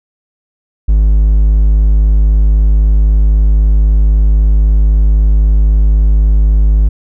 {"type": "tone", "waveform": "triangle", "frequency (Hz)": 51.91, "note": "G#1", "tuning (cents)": 0, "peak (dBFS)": -3, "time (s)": [0.88, 6.89], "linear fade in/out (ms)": 10, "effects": []}